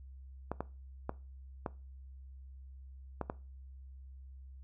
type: clicks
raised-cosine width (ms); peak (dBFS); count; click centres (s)
1; -21; 6; 0.516 / 0.606 / 1.094 / 1.662 / 3.213 / 3.299
effects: noise-tail reverb RT60 0.3 s tail -19 dB re dry + added 66 Hz sine -48 dBFS peak until 4.63 s